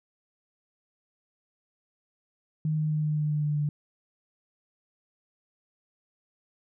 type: tone with pitch steps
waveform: sine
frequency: 155 / 153.93 / 152.87 / 151.81 / 150.76 / 149.72 / 148.69 / 147.66 Hz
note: D#3 / D#3 / D#3 / D#3 / D3 / D3 / D3 / D3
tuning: -6 / -18 / -30 / -42 / +46 / +34 / +22 / +10 cents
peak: -24 dBFS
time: 2.65-3.69 s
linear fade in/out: 2 ms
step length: 130 ms
effects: none